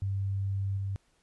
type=tone with level steps; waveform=sine; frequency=98 Hz; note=G2; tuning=in tune; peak=-28 / -30 dBFS; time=0.02-0.96 s; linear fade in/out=0 ms; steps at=0.77 s; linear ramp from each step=5 ms; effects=pink hiss -70 dBFS RMS until 1.22 s + resampled to 24000 Hz